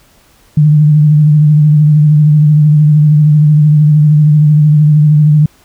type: tone with vibrato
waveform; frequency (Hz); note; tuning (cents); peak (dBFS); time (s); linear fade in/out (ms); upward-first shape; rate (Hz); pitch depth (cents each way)
sine; 150.7; D3; +45; -3; 0.57-5.46; 5; triangle; 13; 45
effects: pink hiss -47 dBFS RMS until 5.64 s